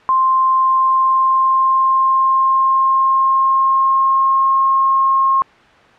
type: tone with pitch glide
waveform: sine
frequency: 1050 to 1073.9 Hz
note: C6 to C6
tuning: +6 to +45 cents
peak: -10 dBFS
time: 0.09-5.42 s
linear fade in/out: 0 ms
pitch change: +39 cents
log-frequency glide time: 0.56-4.57 s
effects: white hiss -45 dBFS RMS until 5.98 s + low-pass 2000 Hz 12 dB/octave